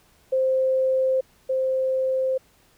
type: tone pair in turn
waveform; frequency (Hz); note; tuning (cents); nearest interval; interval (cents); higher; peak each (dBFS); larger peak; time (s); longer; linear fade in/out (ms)
sine; 523.3 / 523.3; C5 / C5; 0 / 0; unison; 0; neither; -18 / -20; first; 0.32-1.21 / 1.49-2.38; neither; 10
effects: pink hiss -59 dBFS RMS until 2.77 s